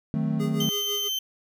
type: chord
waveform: triangle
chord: D# diminished seventh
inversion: none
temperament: equal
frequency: 155.56 / 185 / 220 / 261.6 Hz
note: D#3 / F#3 / A3 / C4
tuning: 0 / 0 / 0 / 0 cents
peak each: -25 / -30 / -25 / -31 dBFS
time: 0.14-0.69 s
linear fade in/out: 0 ms
type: tone with tremolo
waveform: square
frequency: 411.2 Hz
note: G#4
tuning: 17 cents flat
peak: -31 dBFS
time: 0.39-1.09 s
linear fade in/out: 20 ms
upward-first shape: sine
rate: 6 Hz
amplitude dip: 75%
type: tone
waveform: 35% pulse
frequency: 3096 Hz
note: G7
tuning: 22 cents flat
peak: -24 dBFS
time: 0.6-1.19 s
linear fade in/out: 5 ms
effects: none